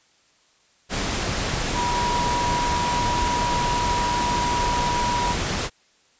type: tone in noise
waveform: sine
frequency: 968 Hz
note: B5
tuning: 35 cents flat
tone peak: -22 dBFS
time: 1.74-5.36 s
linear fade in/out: 50 ms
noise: pink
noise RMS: -25 dBFS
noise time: 0.89-5.7 s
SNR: 0 dB
effects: white hiss -60 dBFS RMS until 6.19 s + resampled to 16000 Hz